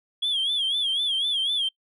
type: tone with vibrato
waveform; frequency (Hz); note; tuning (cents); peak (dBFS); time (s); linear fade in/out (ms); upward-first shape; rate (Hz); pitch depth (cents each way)
sine; 3322; G#7; 0; -20; 0.22-1.69; 10; sine; 4; 110
effects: noise-tail reverb RT60 0.1 s tail -26 dB re dry + tanh soft clip ceiling -20 dBFS